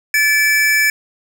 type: tone pair together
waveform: square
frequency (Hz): 1735.2 / 2313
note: A6 / D7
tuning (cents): -25 / -27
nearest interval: perfect fourth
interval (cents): 498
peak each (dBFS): -15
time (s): 0.14-0.9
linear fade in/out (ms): 2
effects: none